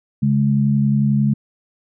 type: tone pair together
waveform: sine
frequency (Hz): 138.7 / 209.9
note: C#3 / G#3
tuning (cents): +1 / +19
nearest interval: perfect fifth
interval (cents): 718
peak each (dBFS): -16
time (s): 0.22-1.34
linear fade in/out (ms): 10
effects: none